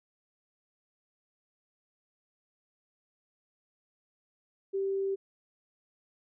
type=tone; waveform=sine; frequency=390 Hz; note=G4; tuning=9 cents flat; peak=-28 dBFS; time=4.73-5.16 s; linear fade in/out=20 ms; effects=none